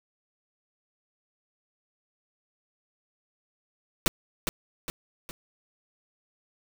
pink noise with echo, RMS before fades -22 dBFS, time 4.06-4.08 s, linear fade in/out 0 ms, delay 410 ms, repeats 3, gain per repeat -6 dB, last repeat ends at 5.31 s, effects none

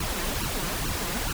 pink noise with flanger, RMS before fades -29 dBFS, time 0-1.33 s, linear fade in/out 5 ms, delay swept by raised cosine 0.69 to 5.89 ms, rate 2.3 Hz, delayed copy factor +0.9, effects none

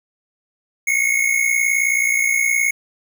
square tone pair together, 2158 / 2217 Hz, C#7 / C#7, -47 / 0 cents, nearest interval unison, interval 47 cents, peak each -19 dBFS, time 0.87-2.71 s, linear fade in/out 5 ms, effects none

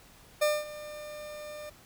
40% pulse tone with ADSR envelope, 600 Hz, D5, 37 cents sharp, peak -21 dBFS, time 0.41-1.7 s, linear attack 13 ms, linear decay 220 ms, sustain -18 dB, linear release 10 ms, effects pink hiss -56 dBFS RMS until 1.85 s

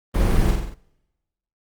brown noise with echo, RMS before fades -18 dBFS, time 0.14-0.51 s, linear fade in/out 10 ms, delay 47 ms, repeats 5, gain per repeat -4 dB, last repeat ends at 0.745 s, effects noise-tail reverb RT60 1.0 s tail -24 dB re dry + Opus 32 kbps

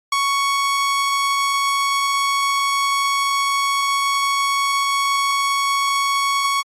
sawtooth tone with ADSR envelope, 1112 Hz, C#6, 5 cents sharp, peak -11 dBFS, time 0.12-6.63 s, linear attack 5 ms, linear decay 22 ms, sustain -2 dB, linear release 34 ms, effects low-pass 10000 Hz 12 dB/octave + AAC 48 kbps

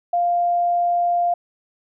sine tone, 698.5 Hz, F5, in tune, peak -16 dBFS, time 0.13-1.34 s, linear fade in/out 5 ms, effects none

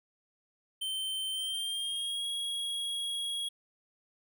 square tone with pitch glide, 3105 to 3309 Hz, G7 to G#7, -17 to -7 cents, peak -33 dBFS, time 0.81-3.49 s, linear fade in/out 10 ms, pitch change +110 cents, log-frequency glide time 1.31-2.25 s, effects none

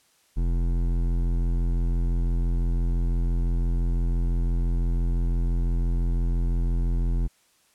sine tone with hard clipping, 42.95 Hz, F1, 28 cents flat, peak -23 dBFS, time 0.36-7.28 s, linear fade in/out 20 ms, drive 13 dB, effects white hiss -63 dBFS RMS until 7.74 s + low-pass 11000 Hz 12 dB/octave

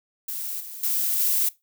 violet noise with level steps, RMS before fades -31 / -38 / -24 / -22 dBFS, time 0.28-1.49 s, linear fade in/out 5 ms, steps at 0.6 / 0.83 / 1.19 s, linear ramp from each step 5 ms, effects noise-tail reverb RT60 0.2 s tail -19 dB re dry

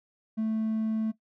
triangle tone, 220 Hz, A3, in tune, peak -23 dBFS, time 0.37-1.12 s, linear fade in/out 20 ms, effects noise-tail reverb RT60 0.1 s tail -17 dB re dry + tanh soft clip ceiling -20 dBFS

